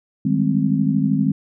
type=chord; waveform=sine; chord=Ab major seventh; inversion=second; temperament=equal with one note detuned; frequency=155.56 / 196 / 208.5 / 261.6 Hz; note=Eb3 / G3 / Ab3 / C4; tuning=0 / 0 / +7 / 0 cents; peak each=-21 / -22 / -21 / -20 dBFS; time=0.25-1.32 s; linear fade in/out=5 ms; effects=none